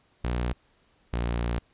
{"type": "tone pair in turn", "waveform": "sawtooth", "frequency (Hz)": [60.4, 58.88], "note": ["B1", "A#1"], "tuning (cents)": [-38, 18], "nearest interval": "unison", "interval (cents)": 44, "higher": "first", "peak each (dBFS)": -22, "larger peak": "neither", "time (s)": [[0.24, 0.53], [1.13, 1.59]], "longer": "second", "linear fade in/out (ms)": 5, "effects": ["pink hiss -65 dBFS RMS until 1.73 s", "resampled to 8000 Hz"]}